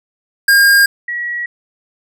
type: tone pair in turn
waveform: square / sine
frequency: 1615 / 1919.7 Hz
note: G#6 / B6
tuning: -49 / -50 cents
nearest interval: minor third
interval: 299 cents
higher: second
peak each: -7 / -18 dBFS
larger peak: first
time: 0.48-0.86 / 1.08-1.46 s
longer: neither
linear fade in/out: 5 ms
effects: none